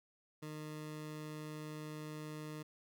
20% pulse tone, 153.2 Hz, D#3, 27 cents flat, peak -39 dBFS, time 0.42-2.63 s, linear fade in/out 10 ms, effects none

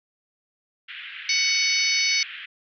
white band-pass noise, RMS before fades -38 dBFS, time 0.88-2.46 s, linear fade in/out 10 ms, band 1500 to 3200 Hz, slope 48 dB/octave
harmonic tone, 744 Hz, F#5, 9 cents sharp, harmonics 3 / 4 / 5 / 6 / 7 / 8, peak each -23 / -32 / -31 / -25 / -28 / -28 dBFS, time 1.29-2.23 s, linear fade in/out 2 ms
effects none

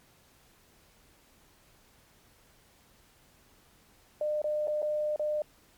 sine tone with dropouts, 603 Hz, D5, 46 cents sharp, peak -27 dBFS, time 4.21-5.42 s, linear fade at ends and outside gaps 2 ms, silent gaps 4.418-4.442 / 4.673-4.68 / 4.82-4.827 / 5.161-5.195 s, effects pink hiss -62 dBFS RMS until 5.77 s + MP3 96 kbps

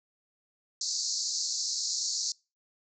pink band-pass noise, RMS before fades -32 dBFS, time 0.81-2.32 s, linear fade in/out 2 ms, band 4200 to 7200 Hz, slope 96 dB/octave, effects noise-tail reverb RT60 0.3 s tail -26 dB re dry

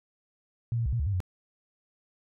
sine tone with pitch steps, 117.2 / 115.7 / 63.7 / 118.2 / 71.5 / 100.2 / 91.1 Hz, A#2 / A#2 / C2 / A#2 / D2 / G2 / F#2, +10 / -13 / -46 / +24 / -46 / +38 / -26 cents, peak -25 dBFS, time 0.72-1.203 s, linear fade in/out 0 ms, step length 69 ms, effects none

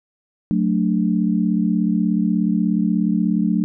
sine chord, D major, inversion first, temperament just, 183.54 / 220.2 / 293.7 Hz, F#3 / A3 / D4, -14 / +2 / 0 cents, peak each -19 / -19 / -23 dBFS, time 0.51-3.64 s, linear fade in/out 0 ms, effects none

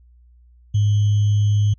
sine tone with sample-and-hold, 103.9 Hz, G#2, 1 cent sharp, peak -13 dBFS, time 0.74-1.74 s, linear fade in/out 10 ms, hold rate 3150 Hz, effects added 60 Hz sine -47 dBFS peak until 1.78 s + MP3 32 kbps

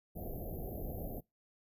pink band-stop noise, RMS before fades -41 dBFS, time 0.15-1.21 s, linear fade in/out 20 ms, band 750 to 12000 Hz, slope 96 dB/octave, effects noise-tail reverb RT60 0.2 s tail -24 dB re dry + resampled to 32000 Hz

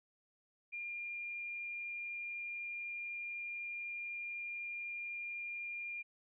sine tone, 2404 Hz, D7, 40 cents sharp, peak -40 dBFS, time 0.72-6.03 s, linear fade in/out 20 ms, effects none

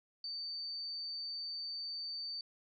sine tone, 4581 Hz, D8, 44 cents flat, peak -39 dBFS, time 0.24-2.41 s, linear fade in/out 2 ms, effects none

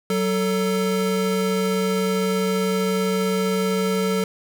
square tone pair together, 188.04 / 443.9 Hz, F#3 / A4, +28 / +15 cents, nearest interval octave + minor third, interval 1487 cents, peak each -23 dBFS, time 0.1-4.24 s, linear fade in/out 2 ms, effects none

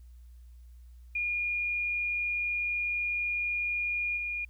sine tone with level steps, 2428 Hz, D#7, 43 cents flat, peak -28 / -31 dBFS, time 1.15-4.45 s, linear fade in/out 5 ms, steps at 4.16 s, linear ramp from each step 20 ms, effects added 60 Hz sine -48 dBFS peak until 4.49 s + white hiss -73 dBFS RMS until 4.49 s

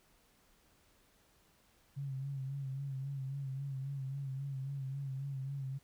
sine tone with vibrato, 136.3 Hz, C#3, 29 cents flat, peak -37 dBFS, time 1.96-5.79 s, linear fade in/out 20 ms, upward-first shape sine, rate 3.7 Hz, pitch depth 52 cents each way, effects pink hiss -69 dBFS RMS until 5.83 s

